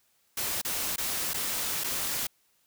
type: noise with dropouts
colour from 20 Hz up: white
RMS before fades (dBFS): -31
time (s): 0.37-2.27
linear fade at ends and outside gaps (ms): 5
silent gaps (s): 0.616-0.648 / 0.961-0.98 / 1.335-1.342 / 1.838-1.842
effects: white hiss -69 dBFS RMS until 2.66 s